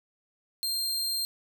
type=tone; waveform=sawtooth; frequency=4186 Hz; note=C8; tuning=in tune; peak=-25 dBFS; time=0.63-1.25 s; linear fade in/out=0 ms; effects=none